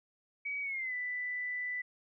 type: tone with pitch glide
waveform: sine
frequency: 2268 to 1985.8 Hz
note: C#7 to B6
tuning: +39 to +9 cents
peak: -34 dBFS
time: 0.45-1.82 s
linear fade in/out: 10 ms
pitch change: -230 cents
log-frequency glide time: 0.62-0.94 s
effects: none